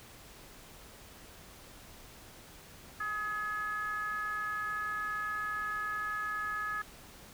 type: ring-modulated tone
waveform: triangle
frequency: 216.8 Hz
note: A3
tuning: 25 cents flat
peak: -28 dBFS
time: 3-6.82 s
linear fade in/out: 5 ms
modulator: 1480 Hz
effects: pink hiss -53 dBFS RMS until 7.33 s